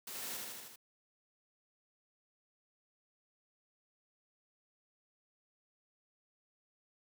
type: noise with echo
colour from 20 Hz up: white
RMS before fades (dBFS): -45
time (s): 0.07-0.37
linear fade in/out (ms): 5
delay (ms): 78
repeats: 5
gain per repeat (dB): -2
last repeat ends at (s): 0.76
effects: high-pass 150 Hz 12 dB/octave